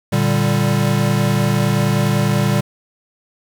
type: chord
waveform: square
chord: G minor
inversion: first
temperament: equal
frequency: 116.54 / 146.83 / 196 Hz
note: Bb2 / D3 / G3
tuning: 0 / 0 / 0 cents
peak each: -19 dBFS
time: 0.12-2.61 s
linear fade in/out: 10 ms
effects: 7-bit